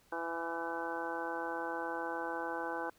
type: harmonic tone with a mistuned harmonic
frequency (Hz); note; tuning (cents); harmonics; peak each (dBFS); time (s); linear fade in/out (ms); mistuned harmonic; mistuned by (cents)
166.9; E3; +22; 2 / 3 / 4 / 5 / 6 / 7 / 8 / 9; -43 / -42 / -46 / -41 / -44 / -48 / -52 / -42; 0.12-2.9; 5; 9; +15
effects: pink hiss -67 dBFS RMS until 2.98 s